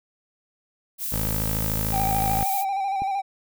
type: noise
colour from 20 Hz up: violet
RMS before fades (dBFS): -29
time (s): 0.98-2.65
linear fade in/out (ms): 50
type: tone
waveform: 15% pulse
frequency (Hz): 53.6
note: A1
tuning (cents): -45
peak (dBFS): -19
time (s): 1.12-2.44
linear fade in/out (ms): 5
type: tone with vibrato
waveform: triangle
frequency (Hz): 784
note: G5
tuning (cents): 0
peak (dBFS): -21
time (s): 1.92-3.22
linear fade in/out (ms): 20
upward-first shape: square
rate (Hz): 13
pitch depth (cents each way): 36
type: click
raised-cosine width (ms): 3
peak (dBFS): -22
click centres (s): 3.02
effects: none